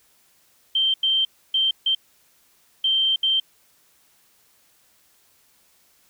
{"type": "tone bursts at uneven times", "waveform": "sine", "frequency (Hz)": 3136, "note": "G7", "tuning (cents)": 0, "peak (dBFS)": -17, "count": 6, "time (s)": [[0.75, 0.94], [1.03, 1.25], [1.54, 1.71], [1.86, 1.95], [2.84, 3.16], [3.23, 3.4]], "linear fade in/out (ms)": 5, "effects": ["white hiss -60 dBFS RMS until 6.09 s"]}